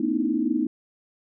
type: tone cluster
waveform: sine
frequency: 224.8 / 250 / 285.2 / 308.7 / 328.1 Hz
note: A3 / B3 / C#4 / D#4 / E4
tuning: +37 / +21 / +49 / -14 / -8 cents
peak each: -29 / -26 / -31 / -25 / -30 dBFS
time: 0-0.67 s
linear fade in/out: 5 ms
effects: none